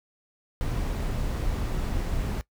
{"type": "noise", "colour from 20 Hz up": "brown", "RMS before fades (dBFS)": -28, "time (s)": [0.61, 2.41], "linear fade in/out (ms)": 0, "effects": ["noise-tail reverb RT60 0.1 s tail -19 dB re dry"]}